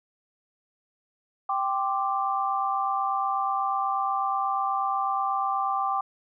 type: chord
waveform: sine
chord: G suspended fourth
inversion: none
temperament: equal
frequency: 784 / 1046.5 / 1174.7 Hz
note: G5 / C6 / D6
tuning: 0 / 0 / 0 cents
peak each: -27 / -32 / -27 dBFS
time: 1.49-6.01 s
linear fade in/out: 5 ms
effects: none